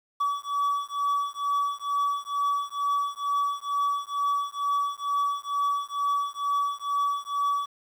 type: beating tone pair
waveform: triangle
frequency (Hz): 1141 / 1143.2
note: C#6 / D6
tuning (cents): +50 / -47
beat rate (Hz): 2.2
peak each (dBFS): -26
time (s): 0.2-7.66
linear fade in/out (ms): 10
effects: 9-bit